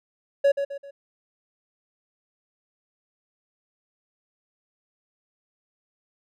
triangle tone with echo, 560 Hz, C#5, 18 cents sharp, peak -13 dBFS, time 0.44-0.52 s, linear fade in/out 10 ms, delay 130 ms, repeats 3, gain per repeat -8 dB, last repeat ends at 0.91 s, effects none

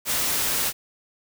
white noise, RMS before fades -24 dBFS, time 0.05-0.73 s, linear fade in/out 50 ms, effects none

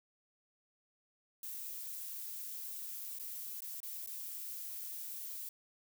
violet noise with dropouts, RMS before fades -44 dBFS, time 1.43-5.49 s, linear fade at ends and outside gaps 2 ms, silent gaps 3.188-3.196 / 3.606-3.62 / 3.803-3.83 / 4.063-4.072 s, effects none

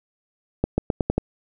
accelerating click train, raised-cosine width 2 ms, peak -6 dBFS, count 6, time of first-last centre 0.64-1.18 s, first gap 140 ms, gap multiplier 0.87, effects none

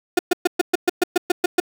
35% pulse tone bursts, 356.7 Hz, F4, 37 cents sharp, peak -11 dBFS, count 11, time 0.17-1.601 s, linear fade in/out 5 ms, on 21 ms, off 120 ms, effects none

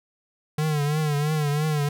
square tone with vibrato, 150 Hz, D3, 37 cents sharp, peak -22 dBFS, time 0.58-1.89 s, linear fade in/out 5 ms, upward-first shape triangle, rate 3 Hz, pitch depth 86 cents each way, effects none

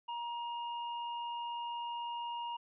square tone, 946 Hz, A#5, 25 cents sharp, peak -38 dBFS, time 0.08-2.57 s, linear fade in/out 10 ms, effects resampled to 8000 Hz

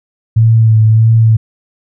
sine tone with vibrato, 111.4 Hz, A2, 22 cents sharp, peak -4 dBFS, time 0.36-1.37 s, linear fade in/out 10 ms, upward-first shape sine, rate 1.6 Hz, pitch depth 30 cents each way, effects none

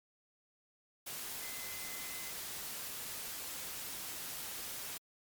sine tone in noise, 2050 Hz, C7, 36 cents flat, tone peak -50 dBFS, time 1.42-2.31 s, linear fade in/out 10 ms, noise white, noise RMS -43 dBFS, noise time 1.06-4.98 s, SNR -10 dB, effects MP3 96 kbps

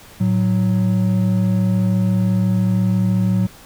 triangle tone pair together, 110.93 / 185 Hz, A2 / F#3, +15 / 0 cents, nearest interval major sixth, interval 885 cents, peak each -16 / -14 dBFS, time 0.2-3.47 s, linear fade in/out 10 ms, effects pink hiss -43 dBFS RMS until 3.65 s

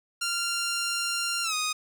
10% pulse tone with pitch glide, 1389 to 1244.6 Hz, F6 to D#6, -10 to 0 cents, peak -18 dBFS, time 0.21-1.73 s, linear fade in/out 10 ms, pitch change -190 cents, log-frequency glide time 1.43-1.54 s, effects none

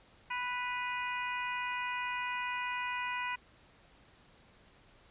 harmonic tone with a mistuned harmonic, 493.9 Hz, B4, in tune, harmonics 2 / 3 / 4 / 5 / 6, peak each -37 / -42 / -40 / -40 / -47 dBFS, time 0.3-3.36 s, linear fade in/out 10 ms, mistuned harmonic 6, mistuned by -55 cents, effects pink hiss -62 dBFS RMS until 5.1 s + resampled to 8000 Hz

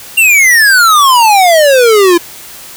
square exponential sweep, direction down, 2800 to 334.9 Hz, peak -4 dBFS, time 0.17-2.18 s, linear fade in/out 10 ms, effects white hiss -30 dBFS RMS until 2.76 s

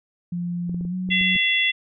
sine tone with pitch glide, 174.61 to 183.93 Hz, F3 to F#3, 0 to -10 cents, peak -24 dBFS, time 0.32-1.37 s, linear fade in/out 5 ms, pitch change +90 cents, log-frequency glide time 0.89-0.94 s
clicks, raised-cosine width 3 ms, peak -24 dBFS, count 7, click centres 0.695 / 0.745 / 0.81 / 0.851 / 1.09 / 1.212 / 1.355 s
harmonic tone, 680 Hz, F5, 46 cents flat, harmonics 3 / 4 / 5, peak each -21 / -22 / -23 dBFS, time 1.1-1.72 s, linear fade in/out 20 ms
effects none

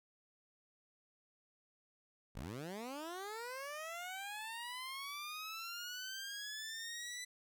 15% pulse linear sweep, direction up, 42.94 to 1996 Hz, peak -37 dBFS, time 2.35-7.25 s, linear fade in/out 10 ms, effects none

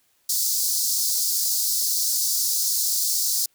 pink high-pass noise, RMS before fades -23 dBFS, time 0.29-3.46 s, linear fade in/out 5 ms, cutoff 4500 Hz, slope 48 dB/octave, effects white hiss -65 dBFS RMS until 3.54 s

